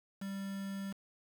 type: tone with quantisation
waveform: triangle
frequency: 196 Hz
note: G3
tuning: in tune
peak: -36 dBFS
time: 0.21-0.93 s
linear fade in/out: 10 ms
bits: 8
effects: none